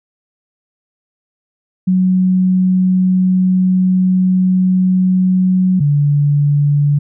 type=tone pair in turn; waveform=sine; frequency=185 / 144.76 Hz; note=F#3 / D3; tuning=0 / -25 cents; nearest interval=major third; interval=425 cents; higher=first; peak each=-9 dBFS; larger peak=neither; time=1.87-5.8 / 5.8-6.99 s; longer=first; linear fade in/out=10 ms; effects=none